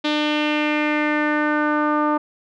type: tone with low-pass filter sweep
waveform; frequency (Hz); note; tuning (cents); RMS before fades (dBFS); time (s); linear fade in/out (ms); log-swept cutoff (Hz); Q
sawtooth; 300; D4; +37; -20; 0.04-2.18; 10; 3600 to 1100; 3.5
effects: none